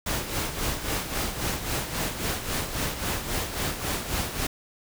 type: noise with tremolo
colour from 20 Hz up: pink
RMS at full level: -27 dBFS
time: 0.06-4.47 s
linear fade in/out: 5 ms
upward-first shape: sine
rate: 3.7 Hz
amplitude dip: 60%
effects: none